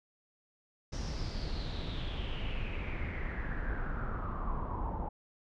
brown noise with low-pass filter sweep, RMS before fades -36 dBFS, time 0.92-5.09 s, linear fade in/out 10 ms, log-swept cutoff 5800 to 850 Hz, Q 6.3, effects none

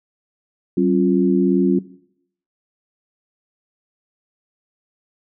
sine tone cluster, 190.2 / 273 / 350.5 Hz, F#3 / C#4 / F4, +48 / -26 / +6 cents, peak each -18 dBFS, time 0.77-1.79 s, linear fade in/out 5 ms, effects noise-tail reverb RT60 0.7 s tail -18 dB re dry

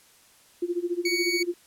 sine tone with tremolo, 349.2 Hz, F4, in tune, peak -22 dBFS, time 0.62-1.54 s, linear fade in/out 5 ms, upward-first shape sine, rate 14 Hz, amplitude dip 90%
25% pulse tone, 2240 Hz, C#7, 18 cents sharp, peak -21 dBFS, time 1.05-1.43 s, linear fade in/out 5 ms
effects white hiss -57 dBFS RMS until 1.66 s + low-pass 12000 Hz 12 dB/octave

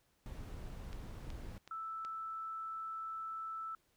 brown noise, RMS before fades -46 dBFS, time 0.26-1.58 s, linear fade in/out 0 ms
click train, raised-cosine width 0.2 ms, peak -34 dBFS, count 4, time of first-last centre 0.93-2.049 s, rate 2.68 Hz
sine tone, 1318.5 Hz, E6, in tune, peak -40 dBFS, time 1.71-3.75 s, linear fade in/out 2 ms
effects pink hiss -75 dBFS RMS until 3.96 s

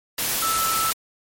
sine tone in noise, 1318.5 Hz, E6, in tune, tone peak -22 dBFS, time 0.42-0.91 s, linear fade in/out 5 ms, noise white, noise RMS -24 dBFS, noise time 0.18-0.93 s, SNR -1 dB, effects MP3 64 kbps

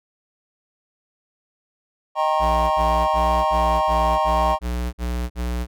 triangle chord, Eb dominant seventh, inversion none, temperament equal with one note detuned, 622.3 / 784 / 932.3 / 1080.3 Hz, Eb5 / G5 / Bb5 / Db6, 0 / 0 / 0 / -45 cents, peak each -21 dBFS, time 2.15-4.59 s, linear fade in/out 50 ms
square tone bursts, 60.5 Hz, B1, 35 cents flat, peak -23 dBFS, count 9, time 2.39-5.67 s, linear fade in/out 50 ms, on 320 ms, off 50 ms
effects none

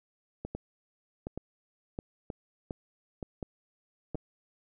two click trains, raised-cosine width 2 ms, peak -22 / -23 dBFS, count 6 / 5, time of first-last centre 0.55-4.147 / 0.45-4.154 s, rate 1.39 / 1.08 Hz, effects none

